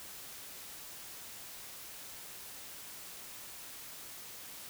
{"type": "silence", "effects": ["white hiss -48 dBFS RMS until 4.69 s"]}